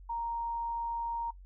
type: tone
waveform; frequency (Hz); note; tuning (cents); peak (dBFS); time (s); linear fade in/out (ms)
sine; 932.3; A#5; 0; -32; 0.09-1.31; 10
effects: noise-tail reverb RT60 0.1 s tail -20 dB re dry + added 46 Hz sine -48 dBFS peak until 1.45 s